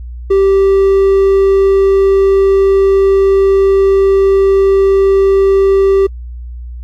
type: tone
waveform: triangle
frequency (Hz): 390.1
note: G4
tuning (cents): -8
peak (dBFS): -4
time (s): 0.3-6.07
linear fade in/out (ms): 10
effects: added 60 Hz sine -23 dBFS peak until 6.83 s + AAC 64 kbps